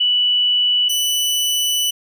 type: tone pair in turn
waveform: sine / sawtooth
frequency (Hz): 2960 / 2975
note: F#7 / F#7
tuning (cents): 0 / +9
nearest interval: unison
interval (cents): 9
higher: second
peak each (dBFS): -13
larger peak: neither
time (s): 0-0.89 / 0.89-1.91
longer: second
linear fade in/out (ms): 10
effects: none